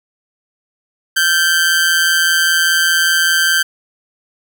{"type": "tone with amplitude modulation", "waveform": "sawtooth", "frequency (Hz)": 1561, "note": "G6", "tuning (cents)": -8, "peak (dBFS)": -5, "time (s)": [1.16, 3.63], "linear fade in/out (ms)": 10, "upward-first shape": "sine", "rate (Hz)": 165, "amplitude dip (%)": 55, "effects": []}